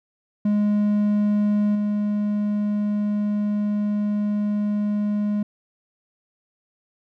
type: tone with level steps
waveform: triangle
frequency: 207.7 Hz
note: G#3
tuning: in tune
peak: -15 / -18 dBFS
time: 0.45-5.43 s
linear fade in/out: 5 ms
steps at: 1.75 s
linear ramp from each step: 5 ms
effects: none